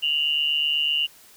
sine tone pair together, 2803 / 2951 Hz, F7 / F#7, +6 / -5 cents, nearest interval minor second, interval 89 cents, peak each -22 / -24 dBFS, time 0.02-1.07 s, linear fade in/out 20 ms, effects white hiss -51 dBFS RMS until 1.36 s

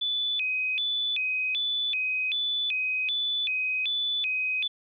sine tone with vibrato, 2960 Hz, F#7, in tune, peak -25 dBFS, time 0.01-4.68 s, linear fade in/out 10 ms, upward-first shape square, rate 1.3 Hz, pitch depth 280 cents each way, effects none

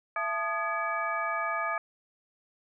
sine tone cluster, 670 / 876 / 1232 / 1684 / 2293 Hz, E5 / A5 / D#6 / G#6 / D7, +28 / -8 / -17 / +24 / -42 cents, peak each -35 / -38 / -31 / -35 / -37 dBFS, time 0.16-1.78 s, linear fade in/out 2 ms, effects none

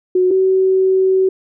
sine tone pair in turn, 367 / 378.4 Hz, F#4 / F#4, -14 / +39 cents, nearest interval minor second, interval 53 cents, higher second, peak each -10 dBFS, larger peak neither, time 0.15-0.31 / 0.31-1.29 s, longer second, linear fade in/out 5 ms, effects none

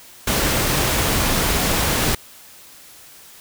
pink noise, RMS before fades -19 dBFS, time 0.27-2.15 s, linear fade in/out 5 ms, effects white hiss -44 dBFS RMS until 3.4 s

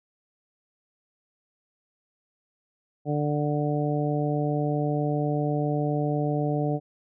harmonic tone, 147.8 Hz, D3, 11 cents sharp, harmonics 1 / 2 / 3 / 4 / 5, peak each -26 / -29 / -31 / -32 / -33 dBFS, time 3.05-6.8 s, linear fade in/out 50 ms, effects none

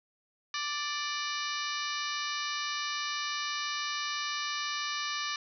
harmonic tone with a mistuned harmonic, 587.3 Hz, D5, in tune, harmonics 2 / 3 / 4 / 5 / 6 / 7 / 8 / 9 / 10, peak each -37 / -39 / -40 / -41 / -42 / -42 / -43 / -44 / -44 dBFS, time 0.54-5.36 s, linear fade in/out 2 ms, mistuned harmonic 6, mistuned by +68 cents, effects none

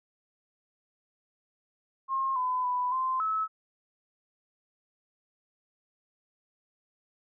sine tone with pitch steps, 1070 / 1009 / 993 / 1039 / 1297 Hz, C6 / B5 / B5 / C6 / E6, +38 / +37 / +9 / -12 / -28 cents, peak -26 dBFS, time 2.08-3.48 s, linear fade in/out 50 ms, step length 280 ms, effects none

